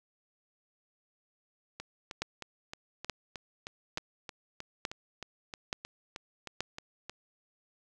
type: two click trains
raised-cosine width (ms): 0.2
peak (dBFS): -23 / -15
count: 18 / 6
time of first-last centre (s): 1.8-7.096 / 2.22-6.606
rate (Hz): 3.21 / 1.14
effects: none